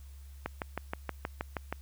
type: click train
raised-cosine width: 0.5 ms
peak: -18 dBFS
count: 9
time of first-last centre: 0.46-1.726 s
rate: 6.32 Hz
effects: added 69 Hz sine -46 dBFS peak until 1.81 s + white hiss -63 dBFS RMS until 1.81 s